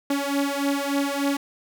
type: beating tone pair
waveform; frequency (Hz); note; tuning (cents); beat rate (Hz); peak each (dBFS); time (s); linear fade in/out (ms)
sawtooth; 279.2 / 282.6; C#4 / C#4; +13 / +34; 3.4; -21 / -22; 0.1-1.37; 5
effects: none